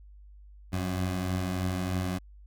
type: beating tone pair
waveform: 20% pulse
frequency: 89.1 / 92.3 Hz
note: F2 / F#2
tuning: +35 / -4 cents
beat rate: 3.2 Hz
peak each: -33 / -24 dBFS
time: 0.72-2.19 s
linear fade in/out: 20 ms
effects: added 50 Hz sine -48 dBFS peak until 2.46 s